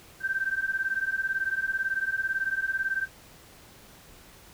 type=beating tone pair; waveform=sine; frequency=1554 / 1572 Hz; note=G6 / G6; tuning=-16 / +4 cents; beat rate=18 Hz; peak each=-29 dBFS; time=0.2-3.08 s; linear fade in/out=50 ms; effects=pink hiss -52 dBFS RMS until 4.53 s